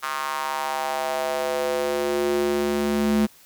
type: tone with high-pass filter sweep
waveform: square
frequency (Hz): 72.1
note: D2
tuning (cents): -31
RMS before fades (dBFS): -24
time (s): 0.02-3.27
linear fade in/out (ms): 20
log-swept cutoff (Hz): 1200 to 220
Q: 3.4
effects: white hiss -52 dBFS RMS until 3.45 s